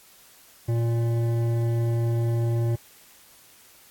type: tone with hard clipping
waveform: sine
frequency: 116.54 Hz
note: A#2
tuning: in tune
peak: -23 dBFS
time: 0.68-2.76 s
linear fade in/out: 10 ms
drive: 11 dB
effects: white hiss -53 dBFS RMS until 3.9 s + AAC 64 kbps